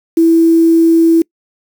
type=tone with quantisation; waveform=sine; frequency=330 Hz; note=E4; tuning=2 cents sharp; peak=-5 dBFS; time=0.17-1.22 s; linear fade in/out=5 ms; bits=5; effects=noise-tail reverb RT60 0.1 s tail -26 dB re dry